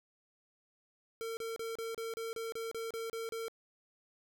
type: tone bursts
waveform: square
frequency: 454.2 Hz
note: A#4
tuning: 45 cents flat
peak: -38 dBFS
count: 12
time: 1.21-3.482 s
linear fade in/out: 0 ms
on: 160 ms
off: 32 ms
effects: none